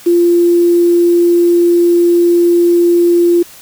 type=tone with quantisation; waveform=sine; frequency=345.9 Hz; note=F4; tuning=17 cents flat; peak=-6 dBFS; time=0.06-3.43 s; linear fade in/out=10 ms; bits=5; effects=white hiss -37 dBFS RMS until 3.61 s